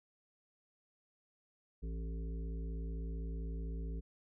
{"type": "harmonic tone with a mistuned harmonic", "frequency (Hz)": 55.7, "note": "A1", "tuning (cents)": 22, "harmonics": [1, 3, 5, 7, 8], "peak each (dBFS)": [-38, -47, -53, -56, -56], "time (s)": [1.82, 4.01], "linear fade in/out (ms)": 20, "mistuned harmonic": 5, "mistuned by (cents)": -35, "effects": []}